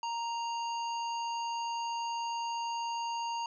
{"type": "harmonic tone", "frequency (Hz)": 932.3, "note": "A#5", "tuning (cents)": 0, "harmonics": [1, 3, 5, 7], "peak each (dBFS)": [-33, -43, -47, -50], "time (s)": [0.03, 3.46], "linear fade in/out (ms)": 2, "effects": []}